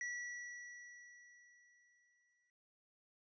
square tone with exponential decay, 1943 Hz, B6, 29 cents flat, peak -40 dBFS, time 0.01-2.5 s, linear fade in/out 1 ms, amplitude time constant 540 ms, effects resampled to 16000 Hz

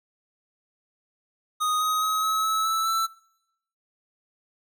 square tone with pitch steps, 1244.5 / 1258.2 / 1272.1 / 1286.2 / 1300.3 / 1314.7 / 1329.2 Hz, D#6 / D#6 / D#6 / E6 / E6 / E6 / E6, 0 / +19 / +38 / -43 / -24 / -5 / +14 cents, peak -23 dBFS, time 1.6-3.07 s, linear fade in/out 20 ms, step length 210 ms, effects noise-tail reverb RT60 0.8 s tail -22 dB re dry

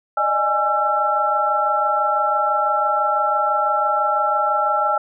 sine tone cluster, 597 / 623 / 829 / 1345 Hz, D5 / D#5 / G#5 / E6, +28 / +2 / -3 / +34 cents, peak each -26 / -26 / -20 / -19 dBFS, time 0.17-4.98 s, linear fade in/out 5 ms, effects none

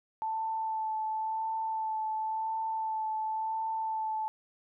sine tone with vibrato, 880 Hz, A5, in tune, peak -30 dBFS, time 0.22-4.28 s, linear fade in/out 0 ms, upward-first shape sine, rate 0.94 Hz, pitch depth 16 cents each way, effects none

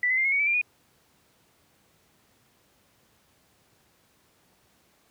sine tone with pitch steps, 1975.5 / 2038 / 2103 / 2169 / 2238 / 2309 / 2382 / 2458 Hz, B6 / C7 / C7 / C#7 / C#7 / D7 / D7 / D#7, 0 / -46 / +8 / -38 / +16 / -30 / +24 / -22 cents, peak -21 dBFS, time 0.03-0.614 s, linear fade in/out 2 ms, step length 73 ms, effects pink hiss -64 dBFS RMS until 5.1 s + high-pass 80 Hz 12 dB/octave

